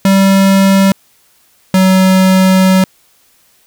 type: tone pair in turn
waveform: square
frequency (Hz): 194.2 / 188.13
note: G3 / F#3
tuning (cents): -16 / +29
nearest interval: minor second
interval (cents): 55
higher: first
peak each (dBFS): -6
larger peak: neither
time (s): 0.05-0.92 / 1.74-2.84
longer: second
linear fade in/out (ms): 2
effects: white hiss -51 dBFS RMS until 3.66 s